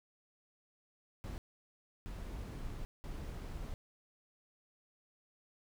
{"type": "noise bursts at uneven times", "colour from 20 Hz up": "brown", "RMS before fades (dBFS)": -43, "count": 3, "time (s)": [[1.24, 1.38], [2.06, 2.85], [3.04, 3.74]], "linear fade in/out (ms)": 0, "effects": []}